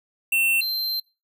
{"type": "tone pair in turn", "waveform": "square", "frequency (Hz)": [2700, 4129], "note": ["E7", "C8"], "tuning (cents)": [41, -24], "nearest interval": "perfect fifth", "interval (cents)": 735, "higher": "second", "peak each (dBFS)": [-19, -24], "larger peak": "first", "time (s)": [[0.32, 0.61], [0.61, 1]], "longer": "second", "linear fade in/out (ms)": 5, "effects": ["noise-tail reverb RT60 0.3 s tail -25 dB re dry"]}